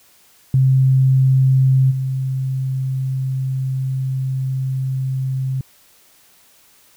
sine tone with level steps, 132 Hz, C3, 16 cents sharp, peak -10 / -18 dBFS, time 0.54-5.61 s, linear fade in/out 2 ms, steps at 1.9 s, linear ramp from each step 20 ms, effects white hiss -52 dBFS RMS until 6.96 s

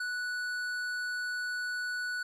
sine tone with tanh clipping, 1478 Hz, F#6, 2 cents flat, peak -34 dBFS, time 0-2.23 s, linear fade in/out 5 ms, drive 12 dB, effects none

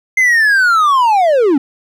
triangle linear sweep, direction down, 2093 to 256.5 Hz, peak -6 dBFS, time 0.17-1.58 s, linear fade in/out 5 ms, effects none

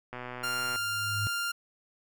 click train, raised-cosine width 0.5 ms, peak -24 dBFS, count 79, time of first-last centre 0.13-0.759 s, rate 124 Hz
sawtooth tone, 1397 Hz, F6, in tune, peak -26 dBFS, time 0.43-1.52 s, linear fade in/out 10 ms
sine tone with exponential growth, 104 Hz, G#2, 3 cents sharp, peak -28 dBFS, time 0.44-1.27 s, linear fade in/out 0 ms, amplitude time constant 180 ms
effects none

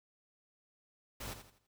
pink noise with echo, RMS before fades -43 dBFS, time 1.2-1.34 s, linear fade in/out 10 ms, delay 83 ms, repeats 4, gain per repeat -9 dB, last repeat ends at 1.672 s, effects none

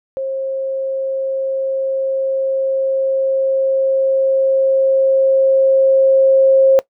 sine tone with level ramp, 535 Hz, C5, 38 cents sharp, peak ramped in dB -18 to -6 dBFS, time 0.17-6.79 s, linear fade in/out 0 ms, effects noise-tail reverb RT60 0.1 s tail -19 dB re dry

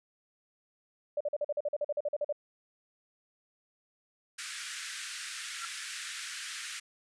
sine tone bursts, 587.3 Hz, D5, in tune, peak -28 dBFS, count 15, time 1.17-2.326 s, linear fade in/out 5 ms, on 36 ms, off 44 ms
pink band-pass noise, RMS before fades -41 dBFS, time 4.38-6.8 s, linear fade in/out 10 ms, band 1400 to 9800 Hz, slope 48 dB/octave
sine tone with exponential growth, 1363 Hz, F6, 43 cents flat, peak -34 dBFS, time 5.53-5.65 s, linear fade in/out 1 ms, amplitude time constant 25 ms
effects none

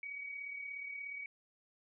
sine tone with amplitude modulation, 2259 Hz, C#7, 32 cents sharp, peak -39 dBFS, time 0.03-1.26 s, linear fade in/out 2 ms, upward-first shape sine, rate 36.9 Hz, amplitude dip 50%, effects none

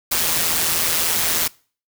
white noise with amplitude modulation, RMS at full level -17 dBFS, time 0.11-1.48 s, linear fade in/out 10 ms, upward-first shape sine, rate 165 Hz, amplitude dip 60%, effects noise-tail reverb RT60 0.4 s tail -23 dB re dry

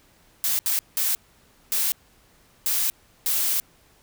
blue noise bursts at uneven times, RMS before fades -23 dBFS, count 6, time 0.44-0.59 / 0.66-0.79 / 0.97-1.15 / 1.72-1.92 / 2.66-2.9 / 3.26-3.6 s, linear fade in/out 0 ms, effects pink hiss -58 dBFS RMS until 4.02 s

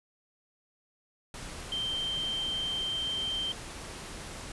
sine tone in noise, 3136 Hz, G7, in tune, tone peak -30 dBFS, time 1.72-3.52 s, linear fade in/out 2 ms, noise pink, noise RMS -42 dBFS, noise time 1.34-4.52 s, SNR +9 dB, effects resampled to 24000 Hz

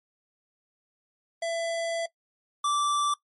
square tone pair in turn, 668 / 1167.6 Hz, E5 / D6, +23 / -10 cents, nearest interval minor seventh, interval 967 cents, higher second, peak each -28 / -24 dBFS, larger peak second, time 1.42-2.06 / 2.64-3.14 s, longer first, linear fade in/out 5 ms, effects noise-tail reverb RT60 0.1 s tail -19 dB re dry + MP3 48 kbps

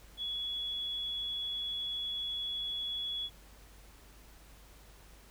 sine tone, 3377 Hz, G#7, 28 cents sharp, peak -34 dBFS, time 0.17-3.3 s, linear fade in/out 50 ms, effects added 50 Hz sine -56 dBFS peak until 5.3 s + pink hiss -59 dBFS RMS until 5.3 s

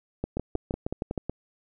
two click trains, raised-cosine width 2 ms, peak -16 / -15 dBFS, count 6 / 7, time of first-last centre 0.37-1.296 / 0.24-1.177 s, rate 5.4 / 6.4 Hz, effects none

